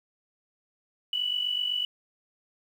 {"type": "tone with amplitude modulation", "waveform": "sine", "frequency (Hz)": 2960, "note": "F#7", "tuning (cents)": 0, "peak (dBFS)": -23, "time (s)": [1.13, 1.85], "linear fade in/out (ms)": 2, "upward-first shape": "sine", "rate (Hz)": 47.9, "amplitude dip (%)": 65, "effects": ["9-bit"]}